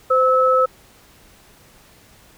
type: tone pair together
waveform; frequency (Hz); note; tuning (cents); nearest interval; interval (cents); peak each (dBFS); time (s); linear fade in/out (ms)
sine; 515.9 / 1300; C5 / E6; -24 / -24; octave + major third; 1600; -15; 0.1-0.66; 10
effects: pink hiss -50 dBFS RMS until 2.37 s